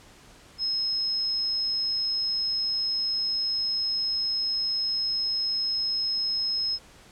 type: tone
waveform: sine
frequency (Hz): 5160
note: E8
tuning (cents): -38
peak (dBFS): -24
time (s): 0.58-6.79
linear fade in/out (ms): 50
effects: pink hiss -52 dBFS RMS until 7.11 s + low-pass 9000 Hz 12 dB/octave